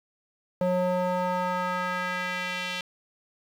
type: tone with band-pass filter sweep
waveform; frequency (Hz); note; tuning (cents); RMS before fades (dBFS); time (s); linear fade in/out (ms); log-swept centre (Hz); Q
square; 181.1; F#3; -37; -28; 0.61-2.81; 2; 500 to 3000; 1.7
effects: 9-bit